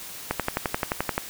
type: click train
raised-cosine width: 0.5 ms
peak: -8 dBFS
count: 11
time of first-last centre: 0.31-1.18 s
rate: 11.5 Hz
effects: white hiss -39 dBFS RMS until 1.29 s